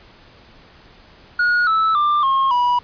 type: tone with pitch steps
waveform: triangle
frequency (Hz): 1445 / 1309.9 / 1187.3 / 1076.3 / 975.6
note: F#6 / E6 / D6 / C6 / B5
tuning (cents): -41 / -11 / +19 / +49 / -21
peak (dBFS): -12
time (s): 1.39-2.79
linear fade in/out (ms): 5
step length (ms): 280
effects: pink hiss -47 dBFS RMS until 2.83 s + resampled to 11025 Hz